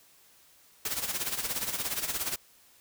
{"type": "noise with tremolo", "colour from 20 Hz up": "white", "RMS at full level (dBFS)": -30, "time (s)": [0.85, 2.36], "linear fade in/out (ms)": 2, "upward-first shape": "sine", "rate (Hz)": 17, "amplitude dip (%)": 70, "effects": ["white hiss -60 dBFS RMS until 2.8 s"]}